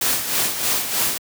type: noise with tremolo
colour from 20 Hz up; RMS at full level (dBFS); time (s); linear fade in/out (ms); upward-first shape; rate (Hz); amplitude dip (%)
white; -19; 0.01-1.18; 5; sine; 3.2; 60
effects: high-pass 80 Hz 12 dB/octave